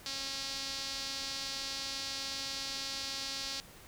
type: tone with band-pass filter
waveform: sawtooth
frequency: 272.2 Hz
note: C#4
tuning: 31 cents flat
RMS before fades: -39 dBFS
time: 0.06-3.6 s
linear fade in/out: 0 ms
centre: 4700 Hz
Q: 2.8
effects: pink hiss -54 dBFS RMS until 3.87 s